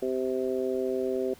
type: harmonic tone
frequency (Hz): 129.6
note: C3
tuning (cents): -16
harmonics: 2 / 3 / 4 / 5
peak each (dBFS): -34 / -28 / -33 / -37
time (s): 0.02-1.34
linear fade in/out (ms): 5
effects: pink hiss -54 dBFS RMS until 1.39 s